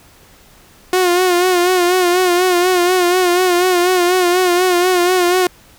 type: tone with vibrato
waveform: sawtooth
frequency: 360 Hz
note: F#4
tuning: 47 cents flat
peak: -7 dBFS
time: 0.93-5.47 s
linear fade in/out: 2 ms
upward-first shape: sine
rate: 4.1 Hz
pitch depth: 55 cents each way
effects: pink hiss -46 dBFS RMS until 5.78 s